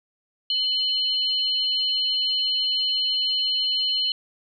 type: tone pair together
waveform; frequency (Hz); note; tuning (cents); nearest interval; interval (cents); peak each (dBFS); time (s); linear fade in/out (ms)
sine; 2992 / 4202; F#7 / C8; +19 / +7; tritone; 588; -23 / -24; 0.5-4.12; 2
effects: none